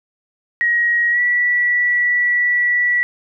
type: tone with pitch glide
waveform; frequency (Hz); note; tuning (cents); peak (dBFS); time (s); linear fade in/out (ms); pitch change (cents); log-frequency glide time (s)
sine; 1895 to 1950.5; A#6 to B6; +28 to -22; -13; 0.61-3.03; 0; +50; 1.11-1.2
effects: none